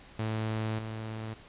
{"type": "tone pair in turn", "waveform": "sawtooth", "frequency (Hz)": [110, 110.43], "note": ["A2", "A2"], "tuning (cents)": [0, 7], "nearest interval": "unison", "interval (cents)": 7, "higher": "second", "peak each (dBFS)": [-26, -32], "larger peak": "first", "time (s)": [[0.19, 0.79], [0.79, 1.34]], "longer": "first", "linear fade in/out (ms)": 5, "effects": ["pink hiss -53 dBFS RMS until 1.48 s", "resampled to 8000 Hz"]}